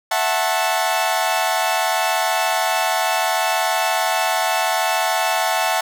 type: chord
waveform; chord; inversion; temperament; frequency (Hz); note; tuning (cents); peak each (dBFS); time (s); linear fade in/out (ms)
sawtooth; F# minor seventh; third; equal with one note detuned; 659.3 / 740 / 880 / 1083.4; E5 / F#5 / A5 / C#6; 0 / 0 / 0 / -40; -19 / -18 / -18 / -24; 0.11-5.81; 5
effects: none